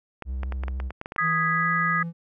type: clicks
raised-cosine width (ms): 0.5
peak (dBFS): -19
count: 11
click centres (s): 0.223 / 0.433 / 0.523 / 0.636 / 0.682 / 0.801 / 0.906 / 1.014 / 1.059 / 1.121 / 1.162
type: tone with vibrato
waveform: triangle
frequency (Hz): 64.8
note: C2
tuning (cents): -16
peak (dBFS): -25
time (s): 0.25-0.92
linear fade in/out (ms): 50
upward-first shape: triangle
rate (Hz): 14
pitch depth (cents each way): 62
type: chord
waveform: sine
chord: G# minor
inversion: second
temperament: equal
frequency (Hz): 1244.5 / 1661.2 / 1975.5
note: D#6 / G#6 / B6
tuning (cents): 0 / 0 / 0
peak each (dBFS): -24 / -26 / -27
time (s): 1.18-2.03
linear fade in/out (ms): 5
type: tone with pitch glide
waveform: triangle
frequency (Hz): 162.6 to 168.04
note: E3 to E3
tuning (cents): -23 to +34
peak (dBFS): -27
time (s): 1.2-2.13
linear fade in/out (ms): 50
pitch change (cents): +57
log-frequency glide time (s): 1.47-1.68
effects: none